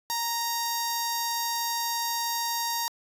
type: tone with notch filter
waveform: 10% pulse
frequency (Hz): 932.3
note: A#5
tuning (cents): 0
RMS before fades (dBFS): -29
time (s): 0.1-2.88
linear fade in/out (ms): 0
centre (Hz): 2500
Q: 0.54
effects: resampled to 32000 Hz